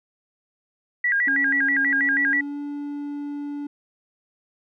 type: tone with vibrato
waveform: sine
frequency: 1777 Hz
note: A6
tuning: 17 cents sharp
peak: -18 dBFS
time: 1.04-2.41 s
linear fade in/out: 5 ms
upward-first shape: square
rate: 6.2 Hz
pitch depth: 160 cents each way
type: tone with pitch glide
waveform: triangle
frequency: 277.2 to 288.8 Hz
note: C#4 to D4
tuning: 0 to -29 cents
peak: -26 dBFS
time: 1.27-3.67 s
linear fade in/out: 5 ms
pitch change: +71 cents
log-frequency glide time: 2.04-2.59 s
effects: none